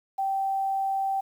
sine tone with quantisation, 778 Hz, G5, 13 cents flat, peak -24 dBFS, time 0.18-1.21 s, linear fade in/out 10 ms, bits 9, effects none

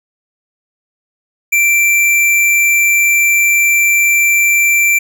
square tone, 2349 Hz, D7, in tune, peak -9 dBFS, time 1.52-4.99 s, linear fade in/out 10 ms, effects none

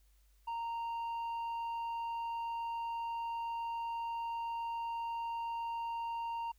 sine tone with tanh clipping, 927 Hz, A#5, 10 cents flat, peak -37 dBFS, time 0.47-6.52 s, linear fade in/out 10 ms, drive 5 dB, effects added 50 Hz sine -64 dBFS peak until 6.58 s + white hiss -75 dBFS RMS until 6.58 s

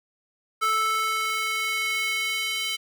square tone with high-pass filter sweep, 438.5 Hz, A4, 6 cents flat, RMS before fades -26 dBFS, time 0.61-2.77 s, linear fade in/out 20 ms, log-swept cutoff 1300 to 2800 Hz, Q 2.9, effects none

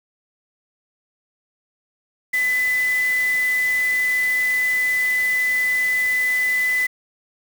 sine tone in noise, 2005 Hz, B6, 26 cents sharp, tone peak -17 dBFS, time 2.33-6.87 s, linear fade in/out 10 ms, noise white, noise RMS -34 dBFS, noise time 2.33-6.87 s, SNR +14 dB, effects none

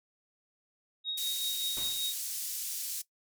sine tone with tremolo, 3765 Hz, A#7, 16 cents sharp, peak -30 dBFS, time 1.04-2.15 s, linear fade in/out 50 ms, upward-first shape triangle, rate 5.2 Hz, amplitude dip 50%
white band-pass noise, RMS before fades -37 dBFS, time 1.17-3.02 s, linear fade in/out 10 ms, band 4900 to 15000 Hz, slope 12 dB/octave
pink noise with exponential decay, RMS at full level -43 dBFS, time 1.77-2.23 s, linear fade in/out 0 ms, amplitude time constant 98 ms
effects noise-tail reverb RT60 0.1 s tail -18 dB re dry

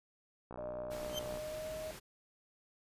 click train, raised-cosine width 1 ms, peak -32 dBFS, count 54, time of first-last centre 0.51-1.373 s, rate 61.4 Hz
sine tone with pitch glide, 606 to 626.3 Hz, D#5 to D#5, -46 to +11 cents, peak -40 dBFS, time 0.58-1.91 s, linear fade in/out 2 ms, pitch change +57 cents, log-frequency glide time 1.25-1.71 s
pink noise, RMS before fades -49 dBFS, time 0.9-2 s, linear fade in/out 20 ms
35% pulse tone with exponential growth, 3119 Hz, G7, 9 cents flat, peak -32 dBFS, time 1.07-1.19 s, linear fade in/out 5 ms, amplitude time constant 24 ms
effects resampled to 32000 Hz

